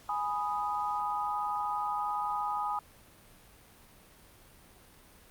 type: chord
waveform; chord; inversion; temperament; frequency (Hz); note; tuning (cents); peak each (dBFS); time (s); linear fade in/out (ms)
sine; G# minor; none; equal; 830.6 / 987.8 / 1244.5; G#5 / B5 / D#6; 0 / 0 / 0; -33 / -36 / -34; 0.09-2.79; 2
effects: pink hiss -57 dBFS RMS until 5.3 s + Opus 48 kbps